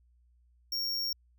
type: tone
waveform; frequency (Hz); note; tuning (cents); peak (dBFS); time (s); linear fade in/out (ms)
square; 5530; F8; -18; -31; 0.72-1.13; 5
effects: added 60 Hz sine -62 dBFS peak until 1.38 s